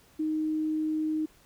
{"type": "tone", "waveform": "sine", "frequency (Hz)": 311.1, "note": "D#4", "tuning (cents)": 0, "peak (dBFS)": -26, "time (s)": [0.19, 1.26], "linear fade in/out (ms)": 10, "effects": ["pink hiss -60 dBFS RMS until 1.45 s"]}